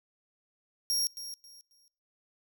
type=tone with echo; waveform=sawtooth; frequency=5588 Hz; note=F8; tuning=in tune; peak=-24 dBFS; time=0.9-1.07 s; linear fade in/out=0 ms; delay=270 ms; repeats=3; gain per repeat=-12 dB; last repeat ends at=1.88 s; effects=noise-tail reverb RT60 0.5 s tail -26 dB re dry